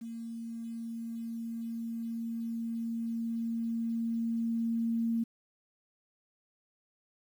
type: tone with level ramp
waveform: sine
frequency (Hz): 229.6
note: A#3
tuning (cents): -26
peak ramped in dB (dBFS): -38 to -27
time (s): 0.01-5.24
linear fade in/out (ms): 10
effects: 10-bit